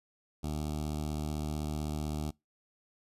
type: tone with notch filter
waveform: 15% pulse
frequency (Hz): 75.8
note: D#2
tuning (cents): -45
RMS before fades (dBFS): -35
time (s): 0.43-2.31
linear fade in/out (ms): 10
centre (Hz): 1800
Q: 0.75
effects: noise-tail reverb RT60 0.2 s tail -24 dB re dry + resampled to 32000 Hz